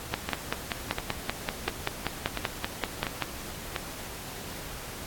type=two click trains; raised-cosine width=0.3 ms; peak=-13 / -10 dBFS; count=6 / 17; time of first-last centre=0.29-3.762 / 0.14-3.223 s; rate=1.44 / 5.19 Hz; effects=pink hiss -40 dBFS RMS until 5.06 s + AAC 64 kbps